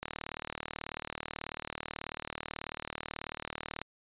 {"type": "click train", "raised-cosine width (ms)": 0.3, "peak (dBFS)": -20, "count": 146, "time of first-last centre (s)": [0.03, 3.816], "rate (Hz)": 38.3, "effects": ["resampled to 8000 Hz"]}